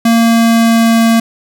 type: tone with pitch glide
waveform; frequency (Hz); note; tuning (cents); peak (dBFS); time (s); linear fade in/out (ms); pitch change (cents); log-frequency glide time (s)
square; 230 to 228.1; A#3 to A#3; -23 to -37; -7; 0.05-1.2; 5; -14; 0.17-0.99
effects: none